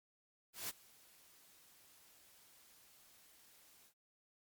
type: noise with ADSR envelope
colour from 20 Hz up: white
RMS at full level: -41 dBFS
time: 0.53-3.94 s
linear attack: 160 ms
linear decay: 25 ms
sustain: -24 dB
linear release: 81 ms
effects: MP3 96 kbps